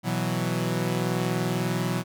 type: chord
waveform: sawtooth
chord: B suspended fourth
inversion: none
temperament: equal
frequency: 123.47 / 164.81 / 185 Hz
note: B2 / E3 / F#3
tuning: 0 / 0 / 0 cents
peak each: -25 dBFS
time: 0.03-2.04 s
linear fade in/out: 50 ms
effects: none